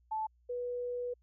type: tone pair in turn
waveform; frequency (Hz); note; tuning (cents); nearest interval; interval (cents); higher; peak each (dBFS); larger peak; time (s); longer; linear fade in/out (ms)
sine; 872 / 489.4; A5 / B4; -16 / -16; minor seventh; 1000; first; -32 / -34; first; 0.11-0.27 / 0.49-1.14; second; 10
effects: added 60 Hz sine -65 dBFS peak until 1.22 s